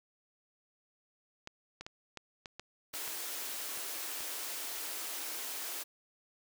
clicks, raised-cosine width 0.2 ms, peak -26 dBFS, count 10, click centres 1.474 / 1.81 / 1.865 / 2.173 / 2.458 / 2.596 / 2.939 / 3.078 / 3.775 / 4.207 s
white high-pass noise, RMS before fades -40 dBFS, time 2.93-5.84 s, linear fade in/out 20 ms, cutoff 260 Hz, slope 96 dB/octave
effects none

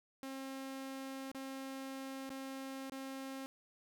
sawtooth tone with dropouts, 268 Hz, C4, 42 cents sharp, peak -39 dBFS, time 0.23-3.46 s, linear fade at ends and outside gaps 0 ms, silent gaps 1.316-1.348 / 2.293-2.303 / 2.898-2.921 s, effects none

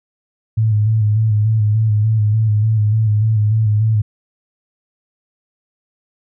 sine tone with vibrato, 108 Hz, A2, 32 cents flat, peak -11 dBFS, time 0.57-4.02 s, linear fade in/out 10 ms, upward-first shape square, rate 3.4 Hz, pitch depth 40 cents each way, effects none

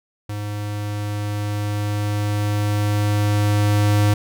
square tone with level ramp, 103.83 Hz, G#2, in tune, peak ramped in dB -26 to -14 dBFS, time 0.29-4.14 s, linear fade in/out 5 ms, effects none

